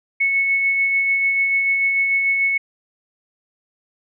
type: tone with tremolo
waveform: sine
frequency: 2204 Hz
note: C#7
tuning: 11 cents flat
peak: -14 dBFS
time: 0.2-2.58 s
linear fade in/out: 10 ms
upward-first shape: sine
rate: 6.8 Hz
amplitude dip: 30%
effects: none